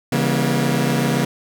sawtooth chord, C# diminished seventh, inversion none, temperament just, 138.59 / 166.31 / 199.57 / 239.5 Hz, C#3 / E3 / G3 / Bb3, 0 / +16 / +31 / +47 cents, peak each -17 / -19 / -21 / -17 dBFS, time 0.12-1.25 s, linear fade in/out 5 ms, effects none

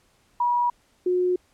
sine tone pair in turn, 966 / 361.8 Hz, B5 / F#4, -39 / -39 cents, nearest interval octave + perfect fourth, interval 1700 cents, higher first, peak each -19 dBFS, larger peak neither, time 0.4-0.7 / 1.06-1.36 s, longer neither, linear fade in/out 5 ms, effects pink hiss -63 dBFS RMS until 1.53 s + low-pass 11000 Hz 12 dB/octave

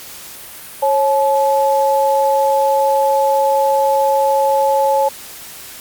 sine tone pair together, 546.8 / 860 Hz, C#5 / A5, -24 / -40 cents, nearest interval minor sixth, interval 784 cents, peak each -14 dBFS, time 0.82-5.09 s, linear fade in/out 10 ms, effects white hiss -34 dBFS RMS until 5.8 s + Opus 48 kbps

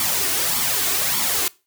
white noise with flanger, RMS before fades -21 dBFS, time 0-1.48 s, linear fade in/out 2 ms, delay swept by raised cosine 0.89 to 2.79 ms, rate 1.7 Hz, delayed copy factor +0.6, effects noise-tail reverb RT60 0.3 s tail -22 dB re dry + high-pass 80 Hz 12 dB/octave

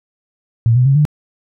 sine tone with pitch steps, 115.1 / 125.52 / 136.88 / 149.27 Hz, A#2 / B2 / C#3 / D3, -22 / +28 / -22 / +29 cents, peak -8 dBFS, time 0.66-1.052 s, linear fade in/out 0 ms, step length 98 ms, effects none

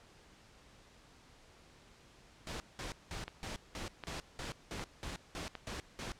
pink noise bursts, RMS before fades -42 dBFS, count 12, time 2.47-6.12 s, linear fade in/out 0 ms, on 130 ms, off 190 ms
click train, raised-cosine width 0.3 ms, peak -26 dBFS, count 4, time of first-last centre 3.28-5.553 s, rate 1.32 Hz
effects pink hiss -61 dBFS RMS until 6.19 s + low-pass 7000 Hz 12 dB/octave

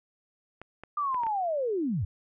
clicks, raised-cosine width 0.5 ms, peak -27 dBFS, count 5, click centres 0.616 / 0.836 / 1.145 / 1.235 / 1.267 s
sine linear sweep, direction down, 1208 to 75 Hz, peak -26 dBFS, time 0.97-2.05 s, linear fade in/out 5 ms
effects none

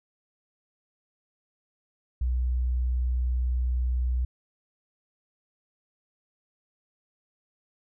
sine tone, 62 Hz, B1, 7 cents sharp, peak -23 dBFS, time 2.21-4.25 s, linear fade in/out 5 ms, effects none

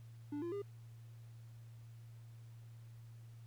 triangle tone with pitch steps, 291.9 / 343.1 / 403.4 Hz, D4 / F4 / G4, -10 / -31 / +50 cents, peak -37 dBFS, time 0.32-0.62 s, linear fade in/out 5 ms, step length 100 ms, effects added 115 Hz sine -52 dBFS peak until 3.46 s + pink hiss -71 dBFS RMS until 3.46 s

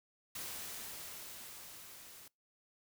white noise with level ramp, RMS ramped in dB -43 to -55 dBFS, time 0.35-2.28 s, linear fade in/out 5 ms, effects noise-tail reverb RT60 0.2 s tail -24 dB re dry

